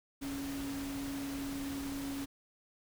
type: tone in noise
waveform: sine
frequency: 277.2 Hz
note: C#4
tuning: in tune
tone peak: -37 dBFS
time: 0.21-2.26 s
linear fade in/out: 20 ms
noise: pink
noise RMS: -45 dBFS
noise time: 0.21-2.26 s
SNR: +5 dB
effects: none